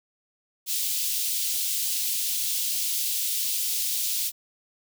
white high-pass noise, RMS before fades -27 dBFS, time 0.66-4.32 s, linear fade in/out 50 ms, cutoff 3000 Hz, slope 24 dB/octave, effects none

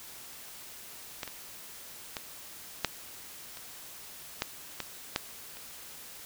clicks, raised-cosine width 0.2 ms, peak -17 / -22 / -17 / -8 / -27 / -11 / -16 / -10 / -29 dBFS, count 9, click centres 1.232 / 1.277 / 2.168 / 2.847 / 3.572 / 4.421 / 4.803 / 5.161 / 5.57 s, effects white hiss -47 dBFS RMS until 6.25 s

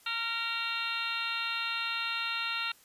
harmonic tone with a mistuned harmonic, 460 Hz, A#4, 23 cents flat, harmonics 2 / 3 / 4 / 5 / 6 / 7 / 8 / 9, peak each -45 / -36 / -43 / -42 / -35 / -45 / -38 / -41 dBFS, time 0.06-2.72 s, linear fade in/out 5 ms, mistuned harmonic 4, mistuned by +30 cents, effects white hiss -60 dBFS RMS until 2.84 s + resampled to 32000 Hz

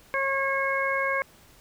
harmonic tone, 544 Hz, C#5, 33 cents flat, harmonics 1 / 2 / 3 / 4, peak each -29 / -29 / -29 / -29 dBFS, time 0.14-1.22 s, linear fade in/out 0 ms, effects pink hiss -55 dBFS RMS until 1.6 s

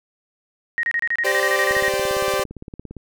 sine tone bursts, 1874 Hz, A#6, 9 cents sharp, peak -18 dBFS, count 14, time 0.78-1.885 s, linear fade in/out 0 ms, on 52 ms, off 29 ms
sawtooth chord, G suspended fourth, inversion none, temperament equal with one note detuned, 392 / 518.7 / 587.3 Hz, G4 / C5 / D5, 0 / -15 / 0 cents, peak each -20 dBFS, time 1.24-2.44 s, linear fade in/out 10 ms
click train, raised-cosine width 3 ms, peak -22 dBFS, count 23, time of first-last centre 1.71-2.967 s, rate 17.5 Hz
effects none

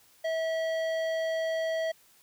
square tone with low-pass filter, 648 Hz, E5, 30 cents flat, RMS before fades -30 dBFS, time 0.24-1.92 s, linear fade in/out 10 ms, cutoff 3700 Hz, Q 0.64, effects white hiss -61 dBFS RMS until 2.22 s

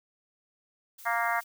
blue noise, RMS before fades -48 dBFS, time 0.98-1.44 s, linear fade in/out 10 ms
harmonic tone, 233.1 Hz, A#3, in tune, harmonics 3 / 4 / 5 / 6 / 7 / 8 / 9, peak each -31 / -32 / -33 / -34 / -34 / -35 / -36 dBFS, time 1.05-1.41 s, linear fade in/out 20 ms
effects none

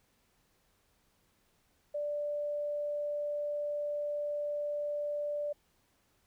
sine tone, 587.3 Hz, D5, in tune, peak -32 dBFS, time 1.94-5.53 s, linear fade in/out 10 ms, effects pink hiss -72 dBFS RMS until 6.26 s

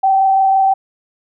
sine tone with frequency modulation, 773 Hz, G5, 24 cents flat, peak -9 dBFS, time 0.03-0.74 s, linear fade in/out 10 ms, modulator 26.1 Hz, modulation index 0.41, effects none

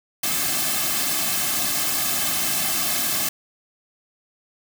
white noise with comb filter, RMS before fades -23 dBFS, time 0.23-3.29 s, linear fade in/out 5 ms, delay 2.1 ms, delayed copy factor -1, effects none

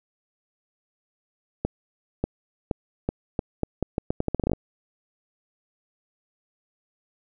accelerating click train, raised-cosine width 2 ms, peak -10 dBFS, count 18, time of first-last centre 1.65-4.534 s, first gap 590 ms, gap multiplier 0.8, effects none

